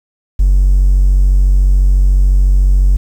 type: tone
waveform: triangle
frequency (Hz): 47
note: F#1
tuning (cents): +28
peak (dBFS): -3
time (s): 0.39-2.97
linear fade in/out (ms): 10
effects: tanh soft clip ceiling -1 dBFS + 7-bit